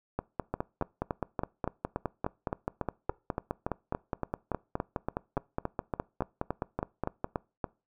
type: two click trains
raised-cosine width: 1 ms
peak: -16 / -16 dBFS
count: 35 / 26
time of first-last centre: 0.19-7.244 / 0.54-7.642 s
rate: 4.82 / 3.52 Hz
effects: noise-tail reverb RT60 0.3 s tail -23 dB re dry

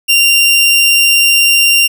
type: tone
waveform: sawtooth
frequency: 2776 Hz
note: F7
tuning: 11 cents flat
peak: -3 dBFS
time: 0.08-1.88 s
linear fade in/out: 20 ms
effects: none

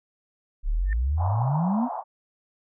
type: exponential sweep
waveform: sine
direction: up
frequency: 32.86 to 261.6 Hz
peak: -21 dBFS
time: 0.63-1.89 s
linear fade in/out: 50 ms
type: tone with exponential growth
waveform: sine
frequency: 1800 Hz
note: A6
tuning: 39 cents sharp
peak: -29 dBFS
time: 0.85-0.93 s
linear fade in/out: 1 ms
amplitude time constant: 17 ms
type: band-pass noise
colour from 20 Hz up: white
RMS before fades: -32 dBFS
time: 1.17-2.04 s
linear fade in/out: 50 ms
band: 660 to 990 Hz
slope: 48 dB/octave
effects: none

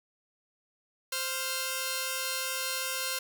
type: tone pair together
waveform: 5% pulse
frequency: 523 / 1393.8 Hz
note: C5 / F6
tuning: -1 / -4 cents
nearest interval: octave + perfect fourth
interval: 1697 cents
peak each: -22 dBFS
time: 1.12-3.19 s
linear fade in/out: 5 ms
effects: none

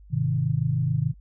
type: chord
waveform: sine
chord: Ab major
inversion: none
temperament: equal with one note detuned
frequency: 103.83 / 128.64 / 155.56 Hz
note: Ab2 / C3 / Eb3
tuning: 0 / -29 / 0 cents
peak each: -29 / -24 / -25 dBFS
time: 0.1-1.14 s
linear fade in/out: 50 ms
effects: added 50 Hz sine -46 dBFS peak until 1.2 s

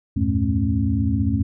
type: tone cluster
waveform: sine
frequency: 79.9 / 94.3 / 109.4 / 214.3 / 271 Hz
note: D#2 / F#2 / A2 / A3 / C#4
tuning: +47 / +33 / -9 / -45 / -39 cents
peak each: -24 dBFS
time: 0.16-1.43 s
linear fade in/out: 10 ms
effects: none

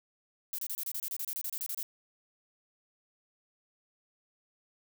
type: noise bursts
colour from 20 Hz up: violet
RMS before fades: -36 dBFS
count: 16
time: 0.53-1.829 s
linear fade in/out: 0 ms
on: 54 ms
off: 29 ms
effects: none

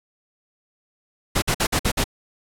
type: noise bursts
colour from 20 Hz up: pink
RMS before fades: -20 dBFS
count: 6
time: 1.35-2.042 s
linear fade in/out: 10 ms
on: 72 ms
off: 52 ms
effects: low-pass 12000 Hz 12 dB/octave

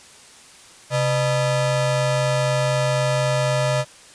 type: ring-modulated tone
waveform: 40% pulse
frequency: 370 Hz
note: F#4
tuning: in tune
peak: -14 dBFS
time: 0.9-3.85 s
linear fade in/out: 50 ms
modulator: 237 Hz
effects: white hiss -46 dBFS RMS until 4.14 s + resampled to 22050 Hz

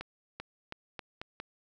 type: accelerating click train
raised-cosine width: 0.3 ms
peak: -23 dBFS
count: 6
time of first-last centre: 0.01-1.4 s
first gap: 390 ms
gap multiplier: 0.83
effects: none

